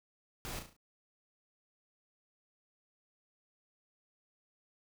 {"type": "noise with echo", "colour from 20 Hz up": "pink", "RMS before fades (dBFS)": -42, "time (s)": [0.45, 0.59], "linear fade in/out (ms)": 0, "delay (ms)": 35, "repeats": 5, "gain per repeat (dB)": -6, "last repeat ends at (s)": 0.765, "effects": []}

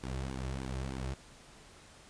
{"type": "tone with flanger", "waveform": "sawtooth", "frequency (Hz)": 65.6, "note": "C2", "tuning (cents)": 5, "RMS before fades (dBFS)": -38, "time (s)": [0.03, 1.14], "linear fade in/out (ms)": 5, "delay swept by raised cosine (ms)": [1.5, 4.2], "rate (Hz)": 3.3, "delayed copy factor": -0.95, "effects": ["pink hiss -56 dBFS RMS until 2.09 s", "resampled to 22050 Hz"]}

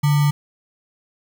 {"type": "tone with sample-and-hold", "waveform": "sine", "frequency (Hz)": 145.5, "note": "D3", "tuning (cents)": -16, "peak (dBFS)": -13, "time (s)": [0.03, 0.31], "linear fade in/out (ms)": 10, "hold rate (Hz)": 1050, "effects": []}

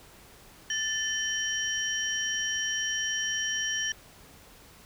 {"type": "tone cluster", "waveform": "sine", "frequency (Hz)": [1761, 3064, 5700], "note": ["A6", "G7", "F8"], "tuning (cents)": [1, -40, 34], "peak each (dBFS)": [-31, -32, -33], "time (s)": [0.7, 3.92], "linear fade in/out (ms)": 2, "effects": ["pink hiss -53 dBFS RMS until 4.85 s"]}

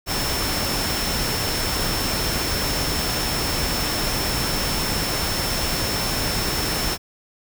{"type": "tone in noise", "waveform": "sine", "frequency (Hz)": 5360, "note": "E8", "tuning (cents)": 28, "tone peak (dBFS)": -28, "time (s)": [0.06, 6.98], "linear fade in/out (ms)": 50, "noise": "pink", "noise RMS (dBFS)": -24, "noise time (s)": [0.06, 6.98], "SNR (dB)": -7, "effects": []}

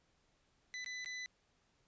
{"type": "tone with dropouts", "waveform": "sawtooth", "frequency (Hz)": 2000, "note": "B6", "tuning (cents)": 21, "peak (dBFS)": -38, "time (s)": [0.74, 1.26], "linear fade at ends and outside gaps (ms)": 0, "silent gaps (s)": [[0.845, 0.861], [1.046, 1.059]], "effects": ["pink hiss -75 dBFS RMS until 1.87 s", "resampled to 16000 Hz"]}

